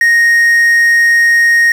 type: tone with quantisation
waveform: triangle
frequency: 1864.7 Hz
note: A#6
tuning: in tune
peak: -4 dBFS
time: 0.01-1.72 s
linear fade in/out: 2 ms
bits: 5
effects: none